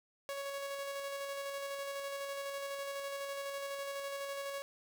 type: tone with tremolo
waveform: sawtooth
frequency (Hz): 557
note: C#5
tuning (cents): +8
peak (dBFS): -34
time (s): 0.29-4.62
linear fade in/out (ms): 0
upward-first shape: square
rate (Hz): 12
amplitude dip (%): 25
effects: none